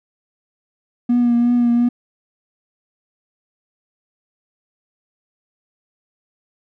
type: tone with vibrato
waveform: triangle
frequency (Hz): 240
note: B3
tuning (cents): -49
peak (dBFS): -9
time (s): 1.09-1.89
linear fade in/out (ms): 10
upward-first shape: triangle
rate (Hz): 2.8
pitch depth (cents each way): 28
effects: tanh soft clip ceiling -8 dBFS